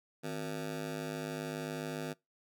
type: ring-modulated tone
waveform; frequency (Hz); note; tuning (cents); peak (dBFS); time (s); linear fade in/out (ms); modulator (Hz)
20% pulse; 207.7; G#3; 0; -29; 0.23-2.14; 20; 50.2
effects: noise-tail reverb RT60 0.2 s tail -23 dB re dry